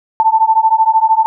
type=beating tone pair; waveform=sine; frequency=880 / 893 Hz; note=A5 / A5; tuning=0 / +25 cents; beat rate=13 Hz; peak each=-11 dBFS; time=0.2-1.26 s; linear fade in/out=0 ms; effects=none